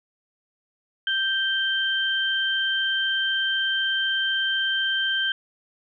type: tone pair together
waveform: sine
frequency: 1568 / 3132 Hz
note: G6 / G7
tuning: 0 / -2 cents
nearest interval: octave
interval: 1198 cents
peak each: -24 dBFS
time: 1.07-5.32 s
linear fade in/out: 2 ms
effects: none